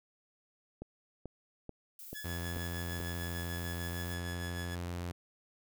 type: click train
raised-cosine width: 2 ms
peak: -29 dBFS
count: 6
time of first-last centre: 0.82-3.003 s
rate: 2.29 Hz
type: noise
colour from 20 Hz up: violet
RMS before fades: -49 dBFS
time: 1.99-4.14 s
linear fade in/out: 2 ms
type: tone with tremolo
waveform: sawtooth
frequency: 1700 Hz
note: G#6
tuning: 40 cents sharp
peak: -38 dBFS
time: 2.14-4.76 s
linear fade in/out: 20 ms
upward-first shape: sine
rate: 6.6 Hz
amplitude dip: 55%
type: tone with pitch glide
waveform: sawtooth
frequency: 86 to 87.4 Hz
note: F2 to F2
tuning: -26 to +2 cents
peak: -33 dBFS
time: 2.24-5.12 s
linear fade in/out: 10 ms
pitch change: +28 cents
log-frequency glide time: 3.9-3.98 s
effects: none